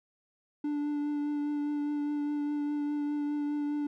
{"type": "tone with vibrato", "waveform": "triangle", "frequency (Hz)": 293.1, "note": "D4", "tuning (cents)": -3, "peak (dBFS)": -27, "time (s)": [0.64, 3.87], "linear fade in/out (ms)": 5, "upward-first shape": "triangle", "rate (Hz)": 4.9, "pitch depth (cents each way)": 17, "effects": []}